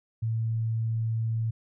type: tone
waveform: sine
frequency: 112.8 Hz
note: A2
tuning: 44 cents sharp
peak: -25 dBFS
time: 0.22-1.51 s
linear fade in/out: 10 ms
effects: none